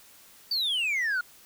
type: exponential sweep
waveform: sine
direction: down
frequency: 4671 to 1400 Hz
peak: -22 dBFS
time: 0.51-1.21 s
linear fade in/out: 5 ms
effects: tanh soft clip ceiling -24 dBFS + white hiss -54 dBFS RMS until 1.45 s